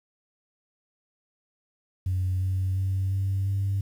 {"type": "tone with pitch steps", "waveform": "sine", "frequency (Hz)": [92.5, 93.95, 95.43, 96.93, 98.45], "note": ["F#2", "F#2", "G2", "G2", "G2"], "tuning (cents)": [0, 27, -46, -19, 8], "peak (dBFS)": -22, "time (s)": [2.06, 3.81], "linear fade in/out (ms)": 5, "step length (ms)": 350, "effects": ["tanh soft clip ceiling -20 dBFS", "9-bit"]}